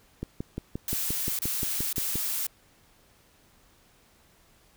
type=click train; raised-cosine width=3 ms; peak=-19 dBFS; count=12; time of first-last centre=0.23-2.156 s; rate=5.71 Hz
type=noise bursts; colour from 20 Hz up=blue; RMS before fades=-30 dBFS; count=3; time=0.88-2.468 s; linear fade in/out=2 ms; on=510 ms; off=29 ms
effects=pink hiss -61 dBFS RMS until 4.76 s